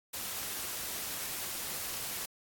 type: noise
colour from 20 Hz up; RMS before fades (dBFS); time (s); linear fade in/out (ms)
white; -38; 0.13-2.26; 10
effects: AAC 64 kbps